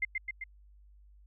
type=tone with echo; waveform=sine; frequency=2093 Hz; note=C7; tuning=in tune; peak=-27 dBFS; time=0.02-0.05 s; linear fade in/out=5 ms; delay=130 ms; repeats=3; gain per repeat=-3 dB; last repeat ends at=0.44 s; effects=added 50 Hz sine -55 dBFS peak until 1.26 s